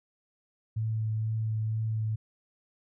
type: tone with vibrato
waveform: sine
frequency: 110 Hz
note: A2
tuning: in tune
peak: -27 dBFS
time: 0.76-2.16 s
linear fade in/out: 10 ms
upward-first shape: triangle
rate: 2.1 Hz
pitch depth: 15 cents each way
effects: none